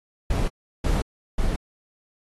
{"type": "noise bursts", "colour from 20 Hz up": "brown", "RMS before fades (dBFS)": -22, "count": 3, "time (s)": [0.3, 1.56], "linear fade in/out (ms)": 5, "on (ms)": 180, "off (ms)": 360, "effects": ["AAC 32 kbps"]}